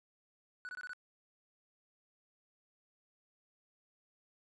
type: tone bursts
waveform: triangle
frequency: 1480 Hz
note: F#6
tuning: in tune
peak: -40 dBFS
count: 5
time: 0.65-0.933 s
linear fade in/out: 0 ms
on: 39 ms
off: 22 ms
effects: resampled to 22050 Hz